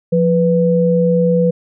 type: tone pair together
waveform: sine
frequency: 174.61 / 494.2 Hz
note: F3 / B4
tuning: 0 / +1 cents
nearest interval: octave + tritone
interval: 1801 cents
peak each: -13 dBFS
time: 0.12-1.51 s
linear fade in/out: 10 ms
effects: none